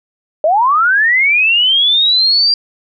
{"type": "linear sweep", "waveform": "sine", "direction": "up", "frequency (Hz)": [587.3, 4774], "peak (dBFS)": -8, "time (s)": [0.44, 2.54], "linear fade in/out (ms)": 2, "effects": []}